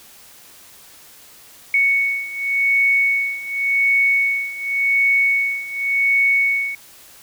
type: beating tone pair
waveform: sine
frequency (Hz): 2220 / 2220.89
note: C#7 / C#7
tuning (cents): +2 / +3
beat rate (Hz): 0.89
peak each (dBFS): -20 / -17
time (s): 1.74-6.75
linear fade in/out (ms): 2
effects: white hiss -45 dBFS RMS until 7.22 s